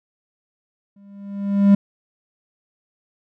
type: tone with exponential growth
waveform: triangle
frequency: 200 Hz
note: G3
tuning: 35 cents sharp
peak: -5 dBFS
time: 0.96-1.75 s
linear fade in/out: 5 ms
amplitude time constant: 170 ms
effects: none